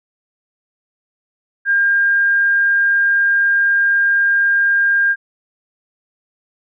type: tone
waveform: sine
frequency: 1606 Hz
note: G6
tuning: 41 cents sharp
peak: -11 dBFS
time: 1.65-5.16 s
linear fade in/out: 50 ms
effects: none